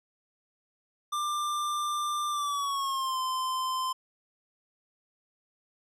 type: tone with pitch glide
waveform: square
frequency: 1189 to 1035.1 Hz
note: D6 to C6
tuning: +21 to -19 cents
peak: -29 dBFS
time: 1.12-3.93 s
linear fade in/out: 10 ms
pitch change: -240 cents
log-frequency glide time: 2.3-3.19 s
effects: low-pass 12000 Hz 12 dB/octave